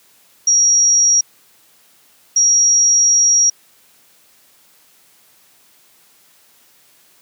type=tone bursts at uneven times; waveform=sine; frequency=5680 Hz; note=F8; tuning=28 cents sharp; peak=-9 dBFS; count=2; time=0.47-1.21 / 2.36-3.5 s; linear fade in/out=5 ms; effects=white hiss -52 dBFS RMS until 7.21 s + high-pass 100 Hz 12 dB/octave